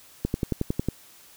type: click train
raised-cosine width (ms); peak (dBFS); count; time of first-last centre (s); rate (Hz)
3; -11; 8; 0.25-0.886; 11
effects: white hiss -52 dBFS RMS until 1.36 s